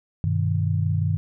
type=chord; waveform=sine; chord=G augmented; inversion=none; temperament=equal; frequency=98 / 123.47 / 155.56 Hz; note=G2 / B2 / D#3; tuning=0 / 0 / 0 cents; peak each=-22 / -28 / -24 dBFS; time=0.24-1.17 s; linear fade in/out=0 ms; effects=none